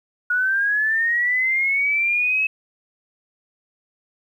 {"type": "linear sweep", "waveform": "sine", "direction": "up", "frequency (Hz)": [1448, 2590], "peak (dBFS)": -17, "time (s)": [0.3, 2.47], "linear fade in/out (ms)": 5, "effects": ["9-bit"]}